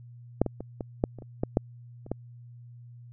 clicks, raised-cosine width 2 ms, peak -7 / -16 / -22 / -19 / -9 / -29 / -30 / -13 / -8 / -30 / -15 dBFS, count 11, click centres 0.416 / 0.463 / 0.606 / 0.808 / 1.039 / 1.187 / 1.222 / 1.435 / 1.571 / 2.064 / 2.116 s, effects added 120 Hz sine -45 dBFS peak until 3.12 s

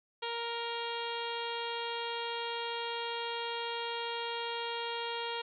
harmonic tone, 467.4 Hz, A#4, 5 cents sharp, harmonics 1 / 2 / 3 / 4 / 5 / 6 / 7 / 8 / 9, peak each -40 / -39 / -45 / -47 / -47 / -45 / -43 / -49 / -49 dBFS, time 0.22-5.42 s, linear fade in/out 10 ms, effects none

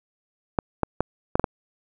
clicks, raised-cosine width 1 ms, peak -6 dBFS, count 6, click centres 0.588 / 0.833 / 1.006 / 1.355 / 1.396 / 1.442 s, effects none

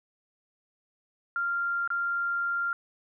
sine tone with dropouts, 1391 Hz, F6, 7 cents flat, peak -26 dBFS, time 1.36-2.73 s, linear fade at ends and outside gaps 1 ms, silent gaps 1.876-1.903 s, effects none

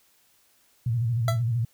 sine tone with vibrato, 117.3 Hz, A#2, 11 cents sharp, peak -22 dBFS, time 0.86-1.65 s, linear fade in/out 5 ms, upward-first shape square, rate 13 Hz, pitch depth 76 cents each way
25% pulse tone with exponential decay, 666 Hz, E5, 18 cents sharp, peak -18 dBFS, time 1.28-1.42 s, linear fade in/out 2 ms, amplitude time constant 30 ms
effects white hiss -63 dBFS RMS until 1.73 s

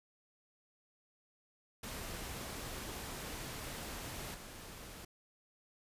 pink noise with level steps, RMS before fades -44 / -50 dBFS, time 1.83-5.05 s, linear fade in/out 5 ms, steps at 4.34 s, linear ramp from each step 5 ms, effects resampled to 32000 Hz

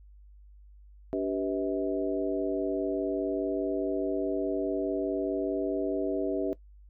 sine tone cluster, 286.9 / 386.4 / 491.2 / 640 Hz, D4 / G4 / B4 / D#5, -40 / -25 / -9 / +49 cents, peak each -31 / -31 / -35 / -34 dBFS, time 1.13-6.53 s, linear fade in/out 0 ms, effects noise-tail reverb RT60 0.1 s tail -18 dB re dry + added 50 Hz sine -50 dBFS peak until 6.89 s

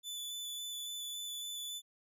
sawtooth tone with vibrato, 3485 Hz, A7, 17 cents flat, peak -37 dBFS, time 0.03-1.82 s, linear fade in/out 50 ms, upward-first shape square, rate 3.6 Hz, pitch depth 8 cents each way, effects none

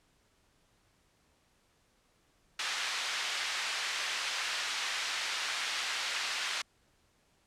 pink band-pass noise, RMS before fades -35 dBFS, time 2.59-6.62 s, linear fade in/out 5 ms, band 1600 to 5200 Hz, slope 12 dB/octave, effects pink hiss -70 dBFS RMS until 7.46 s + low-pass 10000 Hz 12 dB/octave

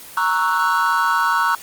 triangle chord, F# dominant seventh, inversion first, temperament equal, 932.3 / 1108.7 / 1318.5 / 1480 Hz, A#5 / C#6 / E6 / F#6, 0 / 0 / 0 / 0 cents, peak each -19 dBFS, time 0.17-1.55 s, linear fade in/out 2 ms, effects white hiss -38 dBFS RMS until 1.62 s + Opus 24 kbps

